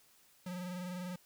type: tone with vibrato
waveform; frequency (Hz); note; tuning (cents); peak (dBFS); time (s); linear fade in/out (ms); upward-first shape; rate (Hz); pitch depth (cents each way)
square; 180; F#3; -47; -40; 0.46-1.16; 5; sine; 20; 54
effects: white hiss -66 dBFS RMS until 1.25 s